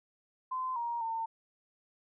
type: tone with pitch steps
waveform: sine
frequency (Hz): 1029 / 941 / 905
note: C6 / A#5 / A5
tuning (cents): -29 / +16 / +48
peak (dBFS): -32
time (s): 0.51-1.26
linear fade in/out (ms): 10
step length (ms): 250
effects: none